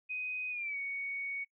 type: tone with pitch glide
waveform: sine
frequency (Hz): 2504 to 2231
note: D#7 to C#7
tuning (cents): +10 to +11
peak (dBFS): -35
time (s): 0.09-1.45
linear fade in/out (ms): 20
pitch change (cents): -199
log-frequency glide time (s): 0.5-0.78
effects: noise-tail reverb RT60 0.1 s tail -23 dB re dry

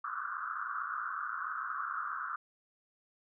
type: band-pass noise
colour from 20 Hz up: white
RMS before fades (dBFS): -38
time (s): 0.04-2.36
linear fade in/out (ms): 5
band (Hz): 1100 to 1500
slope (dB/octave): 96
effects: none

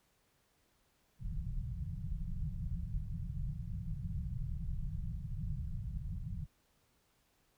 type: low-pass noise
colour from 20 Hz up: pink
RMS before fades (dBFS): -39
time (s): 1.19-6.47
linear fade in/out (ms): 50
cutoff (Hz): 180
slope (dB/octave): 96
effects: pink hiss -74 dBFS RMS until 7.57 s

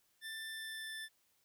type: tone with pitch glide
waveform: 25% pulse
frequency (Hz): 1776 to 1763.7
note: A6 to A6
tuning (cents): +16 to +4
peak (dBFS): -39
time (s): 0.21-1.09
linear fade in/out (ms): 50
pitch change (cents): -12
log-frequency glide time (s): 0.49-0.93
effects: white hiss -75 dBFS RMS until 1.44 s

